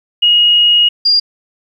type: tone pair in turn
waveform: sine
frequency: 2881 / 4807 Hz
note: F#7 / D8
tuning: -47 / +39 cents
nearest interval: major sixth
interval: 886 cents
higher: second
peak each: -6 / -7 dBFS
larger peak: first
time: 0.22-0.89 / 1.05-1.2 s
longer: first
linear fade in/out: 10 ms
effects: 8-bit